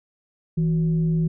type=tone with frequency modulation; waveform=sine; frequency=162.7 Hz; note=E3; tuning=22 cents flat; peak=-18 dBFS; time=0.57-1.28 s; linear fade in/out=10 ms; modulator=206 Hz; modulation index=0.31; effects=none